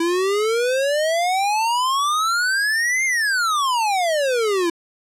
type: exponential two-way sweep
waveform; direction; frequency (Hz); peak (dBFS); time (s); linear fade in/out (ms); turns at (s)
square; up then down; 330 to 2141 to 330; -18; 0-4.7; 5; 3.05
effects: low-pass 10000 Hz 12 dB/octave